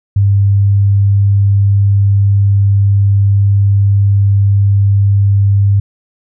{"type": "tone", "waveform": "sine", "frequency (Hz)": 99.9, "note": "G2", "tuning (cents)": 33, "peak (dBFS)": -6, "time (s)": [0.16, 5.8], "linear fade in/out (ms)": 5, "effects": []}